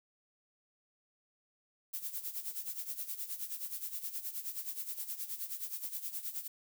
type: noise with tremolo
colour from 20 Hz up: violet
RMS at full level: -38 dBFS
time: 1.93-6.48 s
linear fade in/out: 10 ms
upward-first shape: sine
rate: 9.5 Hz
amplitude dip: 75%
effects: none